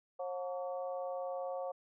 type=harmonic tone with a mistuned harmonic; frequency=180.1 Hz; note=F#3; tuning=46 cents flat; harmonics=3 / 4 / 5 / 6; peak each=-38 / -42 / -51 / -50 dBFS; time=0.19-1.72 s; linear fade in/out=10 ms; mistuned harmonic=6; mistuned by=+86 cents; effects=none